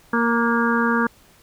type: harmonic tone with a mistuned harmonic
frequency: 233.1 Hz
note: A#3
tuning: in tune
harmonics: 1 / 2 / 4 / 5 / 6 / 7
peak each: -20 / -25 / -26 / -25 / -25 / -25 dBFS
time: 0.13-1.07 s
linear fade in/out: 5 ms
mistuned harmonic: 6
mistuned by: +25 cents
effects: pink hiss -53 dBFS RMS until 1.42 s